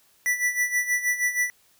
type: tone with tremolo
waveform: square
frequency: 1969 Hz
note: B6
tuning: 6 cents flat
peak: -20 dBFS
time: 0.26-1.5 s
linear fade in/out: 0 ms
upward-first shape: sine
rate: 6.3 Hz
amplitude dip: 75%
effects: white hiss -61 dBFS RMS until 1.79 s